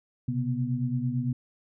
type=tone cluster; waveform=sine; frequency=124.7 / 133.6 / 244.2 Hz; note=B2 / C3 / B3; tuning=+17 / +36 / -19 cents; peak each=-30 dBFS; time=0.28-1.33 s; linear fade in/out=5 ms; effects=none